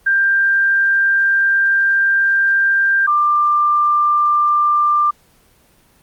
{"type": "tone pair in turn", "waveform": "sine", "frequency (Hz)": [1587, 1188.9], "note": ["G6", "D6"], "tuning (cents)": [21, 21], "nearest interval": "perfect fourth", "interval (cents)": 500, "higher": "first", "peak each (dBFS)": -11, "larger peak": "neither", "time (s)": [[0.06, 3.07], [3.07, 5.11]], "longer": "first", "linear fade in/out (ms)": 10, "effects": ["pink hiss -53 dBFS RMS until 6.02 s", "Opus 24 kbps"]}